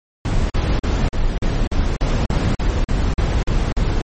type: noise bursts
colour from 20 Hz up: brown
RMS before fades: -17 dBFS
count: 13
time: 0.25-4.016 s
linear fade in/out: 2 ms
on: 250 ms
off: 43 ms
effects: MP3 32 kbps